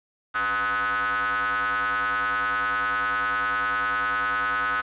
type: ring-modulated tone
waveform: 45% pulse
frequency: 110 Hz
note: A2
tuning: in tune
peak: -20 dBFS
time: 0.34-4.82 s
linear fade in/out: 20 ms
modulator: 1380 Hz
effects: resampled to 8000 Hz + 8-bit